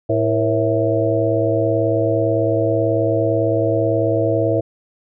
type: harmonic tone with a mistuned harmonic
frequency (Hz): 109.6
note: A2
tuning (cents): -6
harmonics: 1 / 3 / 4 / 5 / 6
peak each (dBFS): -21 / -21 / -21 / -21 / -21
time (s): 0.09-4.61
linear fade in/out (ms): 10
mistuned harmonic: 4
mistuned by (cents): +120
effects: none